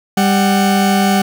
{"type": "tone pair together", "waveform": "40% pulse", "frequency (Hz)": [198.1, 747.9], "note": ["G3", "F#5"], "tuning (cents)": [18, 18], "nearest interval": "octave + major seventh", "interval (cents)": 2300, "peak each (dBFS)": [-11, -15], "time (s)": [0.17, 1.22], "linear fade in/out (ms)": 5, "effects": []}